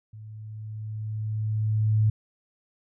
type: tone with level ramp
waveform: sine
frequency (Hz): 108.1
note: A2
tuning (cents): -30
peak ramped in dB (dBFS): -40 to -17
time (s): 0.13-2.1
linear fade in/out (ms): 5
effects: none